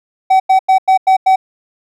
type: tone bursts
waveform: triangle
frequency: 760 Hz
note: F#5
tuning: 46 cents sharp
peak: -4 dBFS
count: 6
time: 0.3-1.36 s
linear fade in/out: 10 ms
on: 100 ms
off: 92 ms
effects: none